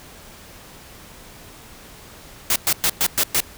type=noise bursts; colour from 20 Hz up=white; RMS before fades=-18 dBFS; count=6; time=2.5-3.404 s; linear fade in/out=2 ms; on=59 ms; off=110 ms; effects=pink hiss -43 dBFS RMS until 3.57 s